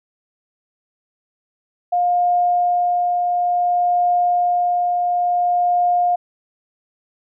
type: tone with tremolo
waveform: sine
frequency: 709 Hz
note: F5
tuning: 26 cents sharp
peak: -13 dBFS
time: 1.92-6.16 s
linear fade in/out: 10 ms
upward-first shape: triangle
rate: 0.57 Hz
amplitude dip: 30%
effects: none